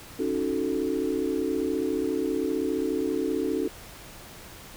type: chord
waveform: sine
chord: D# half-diminished seventh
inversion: third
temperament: equal with one note detuned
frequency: 276.2 / 311.1 / 370 / 440 Hz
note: C#4 / D#4 / F#4 / A4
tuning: -6 / 0 / 0 / 0 cents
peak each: -30 dBFS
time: 0.19-3.68 s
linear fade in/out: 5 ms
effects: pink hiss -45 dBFS RMS until 4.76 s